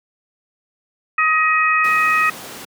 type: harmonic tone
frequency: 630 Hz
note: D#5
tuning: 21 cents sharp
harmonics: 2 / 3 / 4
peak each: -16 / -18 / -19 dBFS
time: 1.18-2.3 s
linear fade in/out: 5 ms
type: noise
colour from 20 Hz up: pink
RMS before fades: -33 dBFS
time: 1.84-2.65 s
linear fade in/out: 5 ms
effects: high-pass 200 Hz 12 dB/octave